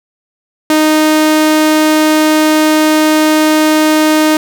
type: tone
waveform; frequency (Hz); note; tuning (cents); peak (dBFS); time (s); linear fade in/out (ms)
sawtooth; 309.5; D#4; -9; -3; 0.7-4.37; 2
effects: none